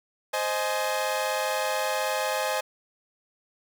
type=chord; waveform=sawtooth; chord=Ab major; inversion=first; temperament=equal with one note detuned; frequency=523.3 / 622.3 / 841.7 Hz; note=C5 / Eb5 / Ab5; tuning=0 / 0 / +23 cents; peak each=-26 dBFS; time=0.33-2.61 s; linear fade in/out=10 ms; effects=none